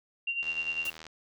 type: tone with tremolo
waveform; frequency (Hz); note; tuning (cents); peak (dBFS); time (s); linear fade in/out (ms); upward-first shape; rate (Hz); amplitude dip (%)
sine; 2767; F7; -17; -27; 0.27-0.9; 5; sine; 10; 65
type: click train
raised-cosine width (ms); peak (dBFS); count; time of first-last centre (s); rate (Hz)
0.2; -27; 52; 0.43-1.067; 80.1
type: noise with exponential decay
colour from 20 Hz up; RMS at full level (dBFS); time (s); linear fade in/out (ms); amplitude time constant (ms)
white; -36; 0.85-0.98; 5; 27
effects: none